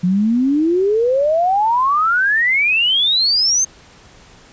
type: exponential sweep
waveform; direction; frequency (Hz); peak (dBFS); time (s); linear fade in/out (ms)
sine; up; 173.9 to 6410; -12; 0.03-3.65; 10
effects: pink hiss -45 dBFS RMS until 4.52 s + resampled to 16000 Hz